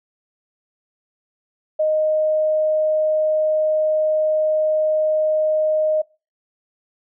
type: tone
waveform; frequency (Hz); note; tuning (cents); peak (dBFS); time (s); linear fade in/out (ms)
sine; 620; D#5; -6; -15; 1.79-6.02; 10
effects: noise-tail reverb RT60 0.3 s tail -23 dB re dry